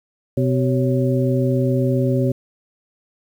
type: harmonic tone with a mistuned harmonic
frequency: 127.5 Hz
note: C3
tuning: 44 cents flat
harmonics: 1 / 2 / 3 / 4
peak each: -18 / -21 / -23 / -24 dBFS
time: 0.37-2.32 s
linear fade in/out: 5 ms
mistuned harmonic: 4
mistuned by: +140 cents
effects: 8-bit